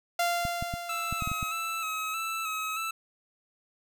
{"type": "tone with exponential decay", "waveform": "sawtooth", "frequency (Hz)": 693, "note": "F5", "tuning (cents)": -14, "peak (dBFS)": -20, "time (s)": [0.19, 2.31], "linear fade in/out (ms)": 5, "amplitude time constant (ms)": 460}
{"type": "clicks", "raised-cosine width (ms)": 5, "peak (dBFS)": -22, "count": 8, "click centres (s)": [0.452, 0.625, 0.739, 1.126, 1.223, 1.275, 1.316, 1.428]}
{"type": "tone with vibrato", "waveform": "25% pulse", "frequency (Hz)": 1300, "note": "E6", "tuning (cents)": -24, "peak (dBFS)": -27, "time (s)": [0.89, 2.91], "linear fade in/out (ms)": 5, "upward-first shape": "square", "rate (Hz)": 1.6, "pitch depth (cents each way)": 29}
{"effects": []}